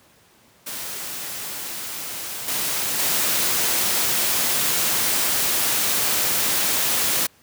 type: noise with level steps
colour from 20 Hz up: white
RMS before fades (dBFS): -31 / -24 / -21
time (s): 0.66-7.27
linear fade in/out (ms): 10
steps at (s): 2.48 / 2.99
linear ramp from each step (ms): 2
effects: pink hiss -55 dBFS RMS until 7.42 s + high-pass 100 Hz 12 dB/octave